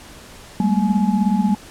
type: tone cluster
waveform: sine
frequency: 193.6 / 209.9 / 232.3 / 847 Hz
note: G3 / G#3 / A#3 / G#5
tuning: -21 / +19 / -6 / +34 cents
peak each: -18 / -19 / -22 / -26 dBFS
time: 0.6-1.55 s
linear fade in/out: 2 ms
effects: pink hiss -41 dBFS RMS until 1.7 s + low-pass 11000 Hz 12 dB/octave